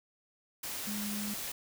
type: tone in noise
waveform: sine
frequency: 207.7 Hz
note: G#3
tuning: in tune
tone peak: -36 dBFS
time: 0.87-1.34 s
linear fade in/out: 5 ms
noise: white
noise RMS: -39 dBFS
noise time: 0.63-1.52 s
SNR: 0 dB
effects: none